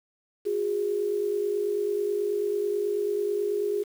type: tone pair together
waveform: sine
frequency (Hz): 361.7 / 410.9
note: F#4 / G#4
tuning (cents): -39 / -18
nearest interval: major second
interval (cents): 221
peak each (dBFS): -31 / -25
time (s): 0.45-3.84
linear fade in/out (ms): 20
effects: 8-bit